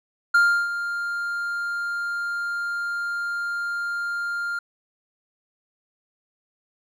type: tone with ADSR envelope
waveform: triangle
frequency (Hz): 1400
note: F6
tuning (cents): +4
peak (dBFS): -11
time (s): 0.34-4.59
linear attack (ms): 8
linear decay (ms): 330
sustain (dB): -12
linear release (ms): 4
effects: none